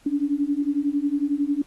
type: beating tone pair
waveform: sine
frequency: 281 / 292 Hz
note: C#4 / D4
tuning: +24 / -10 cents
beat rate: 11 Hz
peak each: -24 / -23 dBFS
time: 0.06-1.62 s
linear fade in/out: 5 ms
effects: pink hiss -57 dBFS RMS until 1.66 s + AAC 32 kbps